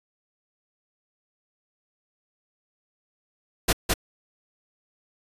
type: noise with echo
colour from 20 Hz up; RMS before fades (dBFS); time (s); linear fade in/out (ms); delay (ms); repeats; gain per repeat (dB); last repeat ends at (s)
pink; -19; 3.68-3.73; 10; 210; 1; -2; 3.94
effects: resampled to 32000 Hz